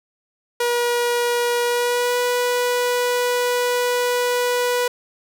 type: tone with pitch glide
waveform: sawtooth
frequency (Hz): 480.5 to 490.6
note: B4 to B4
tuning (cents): -48 to -12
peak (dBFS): -14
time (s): 0.6-4.88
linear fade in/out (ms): 5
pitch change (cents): +36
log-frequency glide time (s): 1.64-2.18
effects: none